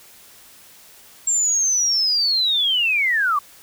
sine linear sweep, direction down, 7459 to 1108.7 Hz, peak -16 dBFS, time 1.27-3.39 s, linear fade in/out 5 ms, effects white hiss -47 dBFS RMS until 3.62 s

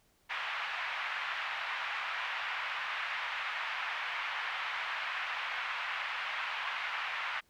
white band-pass noise, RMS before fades -37 dBFS, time 0.29-7.41 s, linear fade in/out 20 ms, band 860 to 2600 Hz, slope 24 dB/octave, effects pink hiss -70 dBFS RMS until 7.49 s

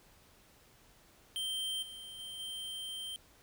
square tone with level steps, 3136 Hz, G7, in tune, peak -35 / -46 / -43 / -40 dBFS, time 1.36-3.16 s, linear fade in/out 0 ms, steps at 1.82 / 2.19 / 2.39 s, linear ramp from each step 10 ms, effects pink hiss -63 dBFS RMS until 3.42 s

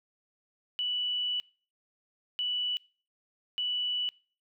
sine tone bursts at uneven times, 2960 Hz, F#7, in tune, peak -28 dBFS, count 3, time 0.79-1.4 / 2.39-2.77 / 3.58-4.09 s, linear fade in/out 0 ms, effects noise-tail reverb RT60 0.4 s tail -24 dB re dry

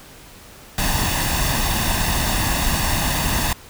pink noise with comb filter, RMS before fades -20 dBFS, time 0.78-3.53 s, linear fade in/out 2 ms, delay 1.1 ms, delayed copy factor +0.6, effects pink hiss -43 dBFS RMS until 3.69 s

